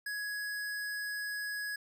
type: tone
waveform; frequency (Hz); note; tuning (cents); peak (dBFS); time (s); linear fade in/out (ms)
square; 1672; G#6; +11; -36; 0.06-1.76; 5
effects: none